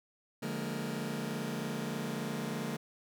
sawtooth chord, Bb dominant seventh, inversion first, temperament just, 145.68 / 174.81 / 209.8 / 233.1 Hz, D3 / F3 / Ab3 / Bb3, -14 / +2 / +18 / 0 cents, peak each -37 / -38 / -36 / -35 dBFS, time 0.42-2.77 s, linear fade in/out 10 ms, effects none

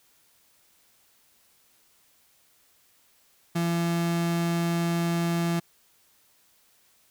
35% pulse tone, 169.5 Hz, E3, 49 cents sharp, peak -22 dBFS, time 3.55-5.6 s, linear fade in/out 10 ms, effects white hiss -63 dBFS RMS until 7.1 s

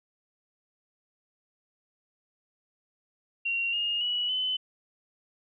sine tone with pitch steps, 2753 / 2842 / 2934 / 3028 Hz, F7 / F7 / F#7 / F#7, -25 / +30 / -15 / +39 cents, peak -26 dBFS, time 3.45-4.57 s, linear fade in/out 10 ms, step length 280 ms, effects none

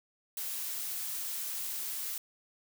blue noise, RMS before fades -37 dBFS, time 0.37-2.18 s, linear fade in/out 2 ms, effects none

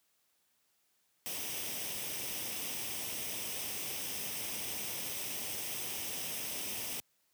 white noise with comb filter, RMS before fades -39 dBFS, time 1.26-7 s, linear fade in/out 0 ms, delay 0.35 ms, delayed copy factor +0.55, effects white hiss -75 dBFS RMS until 7.33 s + high-pass 80 Hz 12 dB/octave

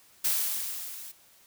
blue noise with level ramp, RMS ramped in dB -25 to -44 dBFS, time 0.24-1.12 s, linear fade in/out 10 ms, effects white hiss -59 dBFS RMS until 1.46 s

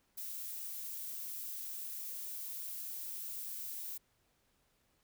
violet noise, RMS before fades -43 dBFS, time 0.17-3.98 s, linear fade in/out 10 ms, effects pink hiss -75 dBFS RMS until 5.03 s

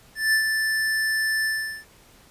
square tone with ADSR envelope, 1760 Hz, A6, in tune, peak -17 dBFS, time 0.15-1.85 s, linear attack 180 ms, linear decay 94 ms, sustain -5 dB, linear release 400 ms, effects pink hiss -53 dBFS RMS until 2.3 s + resampled to 32000 Hz

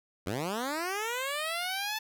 10% pulse linear sweep, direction up, 82.1 to 880 Hz, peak -23 dBFS, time 0.26-1.99 s, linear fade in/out 10 ms, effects none

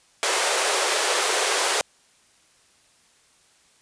pink high-pass noise, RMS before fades -22 dBFS, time 0.23-1.81 s, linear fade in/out 0 ms, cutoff 390 Hz, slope 48 dB/octave, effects white hiss -59 dBFS RMS until 3.81 s + resampled to 22050 Hz

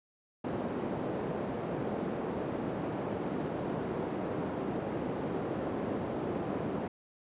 white band-pass noise, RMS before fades -35 dBFS, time 0.44-6.88 s, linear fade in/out 5 ms, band 140 to 450 Hz, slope 12 dB/octave, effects resampled to 8000 Hz

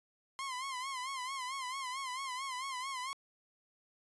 sawtooth tone with vibrato, 1046.5 Hz, C6, in tune, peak -34 dBFS, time 0.39-3.13 s, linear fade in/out 0 ms, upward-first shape sine, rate 4.5 Hz, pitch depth 93 cents each way, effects resampled to 24000 Hz

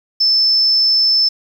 sine tone, 5274 Hz, E8, in tune, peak -10 dBFS, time 0.2-1.29 s, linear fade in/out 10 ms, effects 7-bit

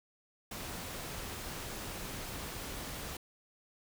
pink noise, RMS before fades -42 dBFS, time 0.51-3.17 s, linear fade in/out 5 ms, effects none

